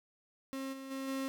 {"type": "tone with level steps", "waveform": "35% pulse", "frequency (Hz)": 268.3, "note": "C4", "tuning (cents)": 44, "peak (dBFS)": [-36, -42, -36, -33], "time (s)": [0.53, 1.28], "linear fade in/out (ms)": 0, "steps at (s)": [0.72, 0.9, 1.07], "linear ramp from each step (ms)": 20, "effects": []}